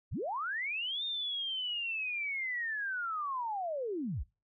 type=linear two-way sweep; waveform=sine; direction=up then down; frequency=30.87 to 3674 to 30.87 Hz; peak=-33 dBFS; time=0.11-4.24 s; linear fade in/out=20 ms; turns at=1.04 s; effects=noise-tail reverb RT60 0.3 s tail -25 dB re dry